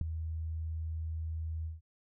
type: tone with ADSR envelope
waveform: sine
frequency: 80.3 Hz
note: E2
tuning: 45 cents flat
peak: -23 dBFS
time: 0.01-1.81 s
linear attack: 3 ms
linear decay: 6 ms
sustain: -11 dB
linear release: 160 ms
effects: none